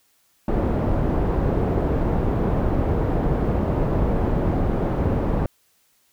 pink low-pass noise, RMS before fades -21 dBFS, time 0.48-5.46 s, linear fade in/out 2 ms, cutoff 640 Hz, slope 12 dB/octave, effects white hiss -63 dBFS RMS until 6.12 s

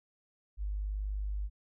sine tone, 50.6 Hz, G#1, 44 cents flat, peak -32 dBFS, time 0.57-1.5 s, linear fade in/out 50 ms, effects none

